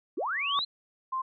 sine tone with exponential growth, 1131 Hz, C#6, 34 cents sharp, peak -23 dBFS, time 0.17-0.59 s, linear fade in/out 0 ms, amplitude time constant 91 ms
sine linear sweep, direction up, 249.2 to 4186 Hz, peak -28 dBFS, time 0.17-0.65 s, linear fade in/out 10 ms
sine tone, 1047 Hz, C6, 1 cent sharp, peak -28 dBFS, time 1.12-1.22 s, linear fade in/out 10 ms
effects none

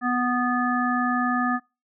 harmonic tone, 246.9 Hz, B3, in tune, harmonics 1 / 3 / 5 / 7, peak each -24 / -28 / -26 / -28 dBFS, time 0.01-1.6 s, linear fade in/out 50 ms, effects noise-tail reverb RT60 0.3 s tail -26 dB re dry

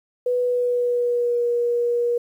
sine tone with pitch glide, 493.9 to 477.9 Hz, B4 to A#4, 0 to +43 cents, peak -18 dBFS, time 0.26-2.18 s, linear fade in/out 5 ms, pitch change -57 cents, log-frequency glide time 0.39-1.46 s, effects 9-bit

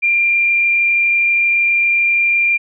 sine tone with frequency modulation, 2387 Hz, D7, 28 cents sharp, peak -11 dBFS, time 0.02-2.58 s, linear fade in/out 20 ms, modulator 32.5 Hz, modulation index 0.68, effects none

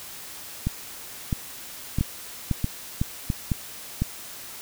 two click trains, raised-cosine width 5 ms, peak -10 / -11 dBFS, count 5 / 5, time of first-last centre 2.01-4.02 / 0.67-3.302 s, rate 1.99 / 1.52 Hz, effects white hiss -40 dBFS RMS until 4.61 s

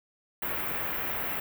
white band-stop noise, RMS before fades -32 dBFS, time 0.42-1.4 s, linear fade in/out 5 ms, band 2400 to 16000 Hz, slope 24 dB/octave, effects none

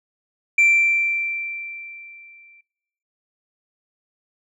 sine tone with exponential decay, 2349 Hz, D7, in tune, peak -9 dBFS, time 0.58-2.61 s, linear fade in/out 5 ms, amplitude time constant 440 ms, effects noise-tail reverb RT60 0.9 s tail -23 dB re dry + tanh soft clip ceiling -10 dBFS

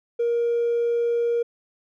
sine tone with hard clipping, 471 Hz, A#4, 18 cents sharp, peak -20 dBFS, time 0.19-1.43 s, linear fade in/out 10 ms, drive 1 dB, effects none

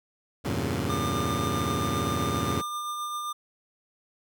15% pulse chord, E diminished seventh, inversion none, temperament equal with one note detuned, 82.41 / 96.93 / 116.54 / 138.59 Hz, E2 / G2 / Bb2 / Db3, 0 / -19 / 0 / 0 cents, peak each -26 dBFS, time 0.44-2.62 s, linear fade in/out 20 ms
square tone with tremolo, 1200 Hz, D6, 37 cents sharp, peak -30 dBFS, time 0.89-3.33 s, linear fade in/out 10 ms, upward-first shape triangle, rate 7.6 Hz, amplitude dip 30%
effects none

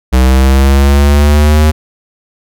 square exponential sweep, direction up, 63.6 to 77.5 Hz, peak -5 dBFS, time 0.12-1.72 s, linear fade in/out 20 ms, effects none

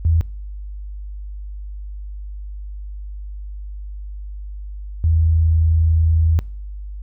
sine tone pair in turn, 81.7 / 81 Hz, E2 / E2, -15 / -30 cents, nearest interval unison, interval 15 cents, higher first, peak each -12 dBFS, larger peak neither, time 0.05-0.21 / 5.04-6.39 s, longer second, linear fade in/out 0 ms, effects noise-tail reverb RT60 0.6 s tail -24 dB re dry + added 50 Hz sine -28 dBFS peak until 7.02 s

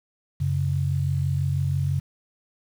sine tone pair together, 92.5 / 138.59 Hz, F#2 / C#3, 0 / 0 cents, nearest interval perfect fifth, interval 700 cents, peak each -25 / -23 dBFS, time 0.4-2 s, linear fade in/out 10 ms, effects 8-bit

